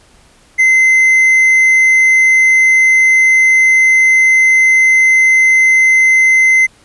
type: tone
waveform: triangle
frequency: 2062 Hz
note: C7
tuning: 26 cents flat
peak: -4 dBFS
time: 0.58-6.67 s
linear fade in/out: 20 ms
effects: pink hiss -47 dBFS RMS until 6.84 s + resampled to 24000 Hz